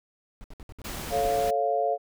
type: noise bursts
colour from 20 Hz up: brown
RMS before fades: -41 dBFS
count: 10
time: 0.41-1.287 s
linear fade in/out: 0 ms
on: 31 ms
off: 63 ms
type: noise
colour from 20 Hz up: pink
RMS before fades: -36 dBFS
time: 0.84-1.51 s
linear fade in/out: 10 ms
type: chord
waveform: sine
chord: A augmented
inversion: none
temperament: equal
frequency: 440 / 554.4 / 698.5 Hz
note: A4 / C#5 / E#5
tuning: 0 / 0 / 0 cents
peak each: -29 / -28 / -25 dBFS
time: 1.1-1.98 s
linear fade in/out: 50 ms
effects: none